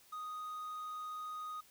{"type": "tone", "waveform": "triangle", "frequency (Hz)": 1244.5, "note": "D#6", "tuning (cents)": 0, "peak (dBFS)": -39, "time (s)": [0.12, 1.61], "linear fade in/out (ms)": 10, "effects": ["white hiss -64 dBFS RMS until 1.7 s"]}